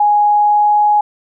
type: tone with pitch glide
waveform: sine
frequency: 830.6 to 835.4 Hz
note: G#5 to G#5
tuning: 0 to +10 cents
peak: -8 dBFS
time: 0-1.01 s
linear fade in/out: 5 ms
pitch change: +10 cents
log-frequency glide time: 0.24-0.79 s
effects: none